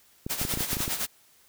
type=clicks; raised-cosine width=3 ms; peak=-19 dBFS; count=10; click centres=0.265 / 0.415 / 0.451 / 0.538 / 0.574 / 0.607 / 0.731 / 0.769 / 0.805 / 0.879 s
type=noise with tremolo; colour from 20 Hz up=white; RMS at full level=-28 dBFS; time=0.29-1.07 s; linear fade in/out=20 ms; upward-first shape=sine; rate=9.8 Hz; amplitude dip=65%
effects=white hiss -60 dBFS RMS until 1.48 s